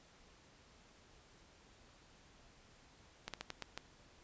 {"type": "slowing click train", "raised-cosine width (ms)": 0.2, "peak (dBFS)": -24, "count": 6, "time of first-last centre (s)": [3.28, 3.776], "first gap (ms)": 57, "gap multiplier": 1.28, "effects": ["pink hiss -64 dBFS RMS until 4.23 s", "resampled to 16000 Hz"]}